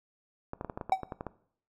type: clicks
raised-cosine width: 1 ms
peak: -22 dBFS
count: 11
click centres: 0.534 / 0.611 / 0.647 / 0.698 / 0.775 / 0.812 / 0.896 / 1.033 / 1.122 / 1.209 / 1.267 s
type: tone with exponential decay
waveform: triangle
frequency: 763 Hz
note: G5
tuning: 47 cents flat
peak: -15 dBFS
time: 0.92-1 s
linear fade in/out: 2 ms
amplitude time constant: 17 ms
effects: noise-tail reverb RT60 0.6 s tail -18 dB re dry